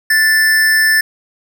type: tone with amplitude modulation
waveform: square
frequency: 1760 Hz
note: A6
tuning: in tune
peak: -8 dBFS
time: 0.1-1.01 s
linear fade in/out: 5 ms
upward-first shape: sine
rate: 292 Hz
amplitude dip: 35%
effects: none